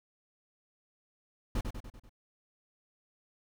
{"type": "noise with echo", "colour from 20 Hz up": "brown", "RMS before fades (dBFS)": -30, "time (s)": [1.55, 1.61], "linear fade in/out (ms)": 5, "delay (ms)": 97, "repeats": 5, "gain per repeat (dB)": -5, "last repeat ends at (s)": 2.095, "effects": []}